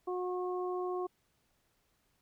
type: harmonic tone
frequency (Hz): 362.8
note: F#4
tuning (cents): -34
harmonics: 1 / 2 / 3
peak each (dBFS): -34 / -41 / -42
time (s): 0.07-1.07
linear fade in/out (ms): 10
effects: pink hiss -75 dBFS RMS until 2.21 s